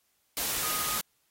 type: tone in noise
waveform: sine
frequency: 1246 Hz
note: D#6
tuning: 2 cents sharp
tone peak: -37 dBFS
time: 0.63-0.98 s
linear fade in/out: 0 ms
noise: white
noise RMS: -31 dBFS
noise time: 0.37-1.01 s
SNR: -9 dB
effects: white hiss -72 dBFS RMS until 1.3 s + AAC 48 kbps